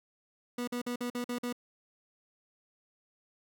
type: tone bursts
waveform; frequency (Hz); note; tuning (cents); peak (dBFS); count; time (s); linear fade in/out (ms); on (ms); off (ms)
30% pulse; 243.6; B3; -24; -30; 7; 0.58-1.527; 5; 95; 47
effects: none